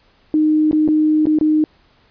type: tone with dropouts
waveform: sine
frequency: 308 Hz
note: D#4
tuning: 17 cents flat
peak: -11 dBFS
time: 0.34-1.64 s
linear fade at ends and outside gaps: 1 ms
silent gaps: 0.712-0.729 / 0.878-0.886 / 1.256-1.269 / 1.387-1.411 s
effects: pink hiss -55 dBFS RMS until 2.1 s + resampled to 11025 Hz